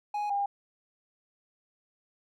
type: tone pair in turn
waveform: triangle / sine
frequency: 830.6 / 804.6 Hz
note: G#5 / G5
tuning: 0 / +45 cents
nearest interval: minor second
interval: 55 cents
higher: first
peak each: -27 / -26 dBFS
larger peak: second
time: 0.14-0.3 / 0.3-0.46 s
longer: neither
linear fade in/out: 5 ms
effects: none